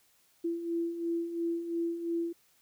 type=beating tone pair; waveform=sine; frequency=334.8 / 337.7 Hz; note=E4 / E4; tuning=+27 / +42 cents; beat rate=2.9 Hz; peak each=-38 / -31 dBFS; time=0.44-2.33 s; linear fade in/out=10 ms; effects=white hiss -67 dBFS RMS until 2.61 s